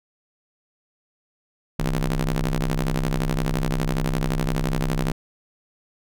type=ring-modulated tone; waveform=sawtooth; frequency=65.41 Hz; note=C2; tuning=in tune; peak=-14 dBFS; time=1.79-5.12 s; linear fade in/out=5 ms; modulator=92.2 Hz; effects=none